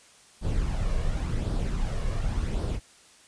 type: noise with flanger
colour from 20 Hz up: brown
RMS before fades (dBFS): -27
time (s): 0.41-2.8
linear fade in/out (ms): 50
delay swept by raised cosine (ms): 0.21 to 1.81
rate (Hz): 0.9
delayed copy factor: +0.5
effects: white hiss -55 dBFS RMS until 3.27 s + resampled to 22050 Hz